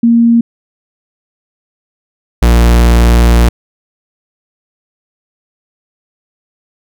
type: tone pair in turn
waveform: sine / 45% pulse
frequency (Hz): 233.1 / 58.71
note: A#3 / A#1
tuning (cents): 0 / +13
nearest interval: 2 octaves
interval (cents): 2387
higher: first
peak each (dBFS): -4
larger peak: neither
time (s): 0.03-0.41 / 2.42-3.49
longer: second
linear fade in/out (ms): 5
effects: none